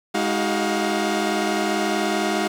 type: tone cluster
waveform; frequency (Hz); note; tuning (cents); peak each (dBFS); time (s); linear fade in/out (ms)
sawtooth; 208 / 316.6 / 375.8 / 707; G#3 / D#4 / F#4 / F5; +3 / +30 / +27 / +21; -22; 0.14-2.48; 10
effects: low-pass 9000 Hz 12 dB/octave + 8-bit